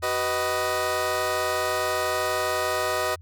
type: chord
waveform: 20% pulse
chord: B major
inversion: second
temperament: equal with one note detuned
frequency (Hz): 378.4 / 493.9 / 622.3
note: F#4 / B4 / D#5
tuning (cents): +39 / 0 / 0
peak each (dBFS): -26 / -24 / -21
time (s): 0.02-3.16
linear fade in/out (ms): 20
effects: added 86 Hz sine -43 dBFS peak until 3.21 s